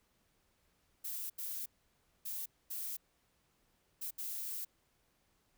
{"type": "noise bursts at uneven times", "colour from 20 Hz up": "violet", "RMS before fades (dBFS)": -41, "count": 6, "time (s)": [[1.04, 1.3], [1.38, 1.66], [2.25, 2.46], [2.7, 2.97], [4.01, 4.11], [4.18, 4.65]], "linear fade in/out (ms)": 10, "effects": ["pink hiss -75 dBFS RMS until 5.57 s"]}